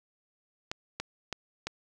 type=clicks; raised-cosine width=0.2 ms; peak=-16 dBFS; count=4; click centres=0.715 / 1 / 1.327 / 1.67 s; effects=none